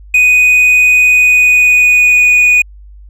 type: tone with pitch glide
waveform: triangle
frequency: 2489 to 2469 Hz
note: D#7 to D#7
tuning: 0 to -14 cents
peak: -3 dBFS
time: 0.14-2.62 s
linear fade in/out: 5 ms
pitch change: -14 cents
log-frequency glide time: 1.09-2.32 s
effects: added 50 Hz sine -32 dBFS peak until 3.09 s